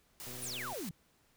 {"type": "noise", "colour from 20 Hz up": "white", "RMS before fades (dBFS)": -46, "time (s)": [0.2, 0.89], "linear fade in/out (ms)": 0}
{"type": "click train", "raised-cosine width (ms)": 2, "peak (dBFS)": -39, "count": 58, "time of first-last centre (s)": [0.27, 0.73], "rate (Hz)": 124}
{"type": "exponential sweep", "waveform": "sine", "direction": "down", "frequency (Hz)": [10860, 146.83], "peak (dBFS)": -39, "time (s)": [0.42, 0.91], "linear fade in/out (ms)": 2}
{"effects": ["pink hiss -70 dBFS RMS until 1.36 s"]}